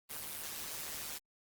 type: noise with amplitude modulation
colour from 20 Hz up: white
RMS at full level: -39 dBFS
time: 0.09-1.19 s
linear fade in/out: 20 ms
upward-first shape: sine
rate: 151 Hz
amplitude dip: 80%
effects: Opus 32 kbps